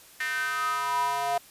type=tone with high-pass filter sweep; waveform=square; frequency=140.2 Hz; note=C#3; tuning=20 cents sharp; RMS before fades=-28 dBFS; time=0.2-1.38 s; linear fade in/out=5 ms; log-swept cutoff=1800 to 730 Hz; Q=7; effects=white hiss -52 dBFS RMS until 1.5 s + resampled to 32000 Hz